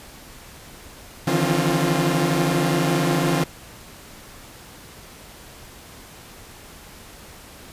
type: tone cluster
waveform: sawtooth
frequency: 147.5 / 160 / 172.2 / 268.1 / 350.1 Hz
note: D3 / D#3 / F3 / C4 / F4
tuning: +8 / +49 / -24 / +42 / +4 cents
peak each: -21 dBFS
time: 1.27-3.44 s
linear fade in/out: 5 ms
effects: pink hiss -43 dBFS RMS until 7.72 s + resampled to 32000 Hz